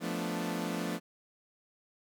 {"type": "chord", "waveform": "sawtooth", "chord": "B half-diminished seventh", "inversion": "second", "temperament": "equal", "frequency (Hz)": [174.61, 220, 246.9, 293.7], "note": ["F3", "A3", "B3", "D4"], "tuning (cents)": [0, 0, 0, 0], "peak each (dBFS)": [-33, -34, -36, -35], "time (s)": [0, 1], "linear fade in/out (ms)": 50, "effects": []}